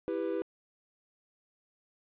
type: chord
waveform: triangle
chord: E minor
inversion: none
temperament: just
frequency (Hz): 329.6 / 395.6 / 494.4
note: E4 / G4 / B4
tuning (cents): 0 / +16 / +2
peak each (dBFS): -33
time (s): 0.08-0.42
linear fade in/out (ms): 0
effects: resampled to 8000 Hz + 10-bit